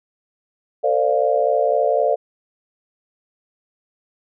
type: chord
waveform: sine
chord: D minor seventh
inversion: second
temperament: equal with one note detuned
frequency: 451.6 / 523.3 / 587.3 / 698.5 Hz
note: A4 / C5 / D5 / F5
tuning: +45 / 0 / 0 / 0 cents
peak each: -21 / -21 / -19 / -21 dBFS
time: 0.83-2.16 s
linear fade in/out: 20 ms
effects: none